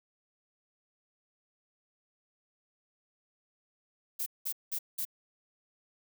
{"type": "noise bursts", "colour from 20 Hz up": "violet", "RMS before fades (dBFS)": -34, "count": 4, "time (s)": [4.19, 5.052], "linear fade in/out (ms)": 10, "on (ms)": 73, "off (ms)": 190, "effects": []}